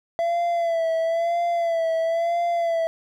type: tone with vibrato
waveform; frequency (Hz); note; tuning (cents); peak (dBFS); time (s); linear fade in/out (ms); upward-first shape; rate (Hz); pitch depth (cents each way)
triangle; 671; E5; +31; -18; 0.19-2.87; 0; sine; 1; 49
effects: none